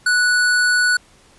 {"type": "tone", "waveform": "square", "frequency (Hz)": 1476, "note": "F#6", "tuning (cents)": -5, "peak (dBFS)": -14, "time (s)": [0.06, 0.97], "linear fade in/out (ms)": 5, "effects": ["pink hiss -51 dBFS RMS until 1.38 s", "resampled to 24000 Hz"]}